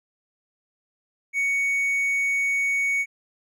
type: tone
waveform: triangle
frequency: 2230 Hz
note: C#7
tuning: 10 cents sharp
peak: -19 dBFS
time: 1.33-3.06 s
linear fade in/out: 50 ms
effects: none